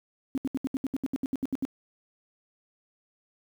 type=tone bursts; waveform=sine; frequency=266.8 Hz; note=C4; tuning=34 cents sharp; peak=-25 dBFS; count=14; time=0.35-1.651 s; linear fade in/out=0 ms; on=27 ms; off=71 ms; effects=high-pass 60 Hz 12 dB/octave + 9-bit